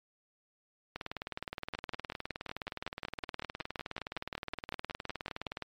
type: two click trains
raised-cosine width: 0.3 ms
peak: -21 / -21 dBFS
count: 21 / 91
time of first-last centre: 1.75-5.467 / 0.96-5.623 s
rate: 5.38 / 19.3 Hz
effects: MP3 64 kbps